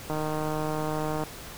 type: click train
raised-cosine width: 1 ms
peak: -17 dBFS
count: 176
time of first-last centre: 0.1-1.236 s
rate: 154 Hz
effects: pink hiss -42 dBFS RMS until 1.57 s